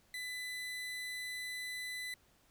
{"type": "tone", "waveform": "30% pulse", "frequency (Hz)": 2000, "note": "B6", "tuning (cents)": 21, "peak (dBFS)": -37, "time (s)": [0.14, 2.14], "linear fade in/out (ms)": 2, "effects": ["pink hiss -69 dBFS RMS until 2.5 s"]}